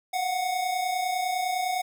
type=tone pair together; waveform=square; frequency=710.1 / 740 Hz; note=F5 / F#5; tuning=+29 / 0 cents; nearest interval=minor second; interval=71 cents; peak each=-33 / -27 dBFS; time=0.13-1.82 s; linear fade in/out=10 ms; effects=none

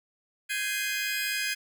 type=chord; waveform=sawtooth; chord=Ab major seventh; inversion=third; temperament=just; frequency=1557.4 / 1661.2 / 2077 / 2492 Hz; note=G6 / Ab6 / C7 / Eb7; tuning=-12 / 0 / -13 / +2 cents; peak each=-32 / -29 / -33 / -29 dBFS; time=0.49-1.55 s; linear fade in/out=20 ms; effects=none

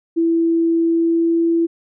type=tone with pitch glide; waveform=sine; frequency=331.9 to 334 Hz; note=E4 to E4; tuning=+12 to +23 cents; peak=-13 dBFS; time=0.16-1.67 s; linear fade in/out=20 ms; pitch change=+11 cents; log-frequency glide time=0.82-1.44 s; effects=none

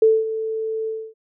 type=tone with ADSR envelope; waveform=sine; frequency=441.9 Hz; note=A4; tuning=7 cents sharp; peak=-9 dBFS; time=0.02-1.14 s; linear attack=4 ms; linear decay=220 ms; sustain=-13 dB; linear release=270 ms; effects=none

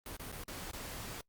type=noise with dropouts; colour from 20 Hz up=pink; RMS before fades=-44 dBFS; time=0.06-1.21 s; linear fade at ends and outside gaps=2 ms; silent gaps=0.167-0.196 / 0.318-0.324 / 0.438-0.48 / 0.713-0.732 s; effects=noise-tail reverb RT60 0.1 s tail -24 dB re dry + Opus 32 kbps

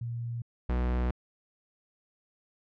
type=tone pair in turn; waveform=sine / 45% pulse; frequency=117.9 / 61.42 Hz; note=A#2 / B1; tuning=+20 / -9 cents; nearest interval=major seventh; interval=1129 cents; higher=first; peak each=-32 / -26 dBFS; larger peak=second; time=0.01-0.42 / 0.69-1.11 s; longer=second; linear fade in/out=5 ms; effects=low-pass 2000 Hz 12 dB/octave

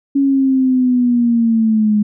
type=linear sweep; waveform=sine; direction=down; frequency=278.8 to 207.7 Hz; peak=-10 dBFS; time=0.15-2.03 s; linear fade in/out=10 ms; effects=none

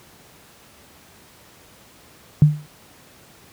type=tone with exponential decay; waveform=sine; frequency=150 Hz; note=D3; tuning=37 cents sharp; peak=-4 dBFS; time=2.42-2.66 s; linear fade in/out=0 ms; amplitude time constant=51 ms; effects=pink hiss -49 dBFS RMS until 3.52 s + high-pass 80 Hz 12 dB/octave

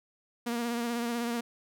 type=tone with vibrato; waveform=sawtooth; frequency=236.2 Hz; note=A#3; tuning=23 cents sharp; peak=-26 dBFS; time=0.46-1.41 s; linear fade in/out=10 ms; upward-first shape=sine; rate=16 Hz; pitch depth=32 cents each way; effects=none

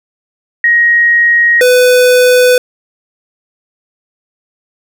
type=tone pair in turn; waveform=sine / square; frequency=1884 / 499 Hz; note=A#6 / B4; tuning=+18 / +18 cents; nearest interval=octave + major seventh; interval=2300 cents; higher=first; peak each=-5 dBFS; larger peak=neither; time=0.64-1.61 / 1.61-2.58 s; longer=neither; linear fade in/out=2 ms; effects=none

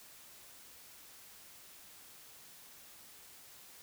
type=silence; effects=white hiss -56 dBFS RMS until 3.82 s

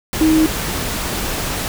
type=tone in noise; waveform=sine; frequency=315.2 Hz; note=D#4; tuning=23 cents sharp; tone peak=-10 dBFS; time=0.21-0.46 s; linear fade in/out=0 ms; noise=pink; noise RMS=-22 dBFS; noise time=0.13-1.68 s; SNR=+9 dB; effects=none

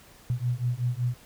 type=beating tone pair; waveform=sine; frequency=120 / 125.3 Hz; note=B2 / B2; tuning=-49 / +25 cents; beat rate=5.3 Hz; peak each=-28 dBFS; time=0.3-1.14 s; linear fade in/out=0 ms; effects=pink hiss -53 dBFS RMS until 1.25 s

